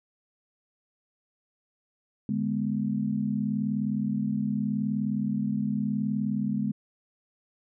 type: chord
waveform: sine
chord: G# diminished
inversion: second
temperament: equal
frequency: 146.83 / 207.7 / 246.9 Hz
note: D3 / G#3 / B3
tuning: 0 / 0 / 0 cents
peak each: -33 / -27 / -31 dBFS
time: 2.29-6.72 s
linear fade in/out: 2 ms
effects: none